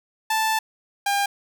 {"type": "tone pair in turn", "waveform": "sawtooth", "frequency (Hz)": [880, 803], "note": ["A5", "G5"], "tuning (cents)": [0, 41], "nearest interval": "major second", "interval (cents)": 159, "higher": "first", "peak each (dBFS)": -16, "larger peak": "neither", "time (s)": [[0.3, 0.59], [1.06, 1.26]], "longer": "first", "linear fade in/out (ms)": 5, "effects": []}